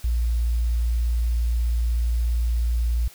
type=tone with quantisation; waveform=sine; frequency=58.4 Hz; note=A#1; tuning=4 cents sharp; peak=-19 dBFS; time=0.04-3.08 s; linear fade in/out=5 ms; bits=8; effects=white hiss -48 dBFS RMS until 3.14 s